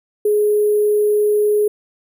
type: tone with sample-and-hold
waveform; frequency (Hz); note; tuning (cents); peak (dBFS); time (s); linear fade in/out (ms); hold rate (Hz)
sine; 418.4; G#4; +13; -12; 0.25-1.68; 5; 11025
effects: none